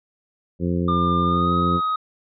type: harmonic tone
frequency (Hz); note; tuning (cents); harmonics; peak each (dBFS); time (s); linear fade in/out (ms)
87.31; F2; 0; 1 / 2 / 3 / 4 / 5 / 6; -26 / -22 / -27 / -28 / -32 / -34; 0.59-1.81; 50
type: tone with pitch glide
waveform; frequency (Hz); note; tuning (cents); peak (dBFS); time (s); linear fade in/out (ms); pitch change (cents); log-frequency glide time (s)
triangle; 1201 to 1260; D6 to D#6; +38 to +21; -18; 0.88-1.96; 5; +83; 1.24-1.54
effects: resampled to 11025 Hz